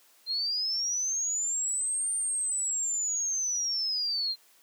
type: linear two-way sweep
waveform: sine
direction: up then down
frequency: 4128 to 8910 to 4128 Hz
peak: -27 dBFS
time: 0.26-4.36 s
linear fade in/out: 50 ms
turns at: 2.13 s
effects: white hiss -61 dBFS RMS until 4.62 s + high-pass 300 Hz 12 dB/octave